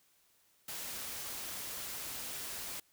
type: noise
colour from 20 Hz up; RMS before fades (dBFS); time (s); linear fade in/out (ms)
white; -42; 0.68-2.8; 5
effects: white hiss -70 dBFS RMS until 2.92 s